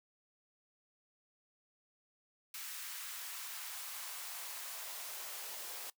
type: noise with high-pass filter sweep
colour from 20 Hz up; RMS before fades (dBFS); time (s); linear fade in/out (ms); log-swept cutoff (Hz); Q
white; -45; 2.54-5.9; 2; 1500 to 470; 1.2
effects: noise-tail reverb RT60 0.1 s tail -20 dB re dry